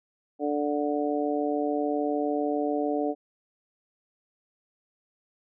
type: harmonic tone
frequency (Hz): 146.83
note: D3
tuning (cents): 0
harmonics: 2 / 3 / 4 / 5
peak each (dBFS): -28 / -30 / -31 / -32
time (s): 0.39-3.15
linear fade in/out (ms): 50
effects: none